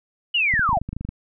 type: linear sweep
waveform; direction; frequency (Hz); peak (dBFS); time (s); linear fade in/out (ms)
sine; down; 2977 to 614; -17; 0.34-0.79; 10
type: clicks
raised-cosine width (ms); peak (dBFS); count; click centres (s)
5; -17; 12; 0.539 / 0.594 / 0.692 / 0.73 / 0.772 / 0.816 / 0.89 / 0.93 / 0.966 / 1.01 / 1.05 / 1.09
effects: none